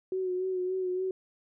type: tone with vibrato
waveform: sine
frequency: 370 Hz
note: F#4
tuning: in tune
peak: -28 dBFS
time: 0.12-1.11 s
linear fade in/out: 2 ms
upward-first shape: sine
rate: 3.5 Hz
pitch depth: 33 cents each way
effects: none